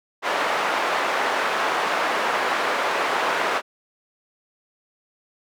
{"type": "band-pass noise", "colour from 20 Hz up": "white", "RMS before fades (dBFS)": -23, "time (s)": [0.22, 3.62], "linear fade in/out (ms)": 50, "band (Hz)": [490, 1400], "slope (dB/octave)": 12, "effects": []}